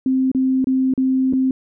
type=tone with dropouts; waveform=sine; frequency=261.6 Hz; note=C4; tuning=in tune; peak=-14 dBFS; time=0.06-1.51 s; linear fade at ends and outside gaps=2 ms; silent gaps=0.316-0.348 / 0.644-0.67 / 0.938-0.977 / 1.327-1.334 s; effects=none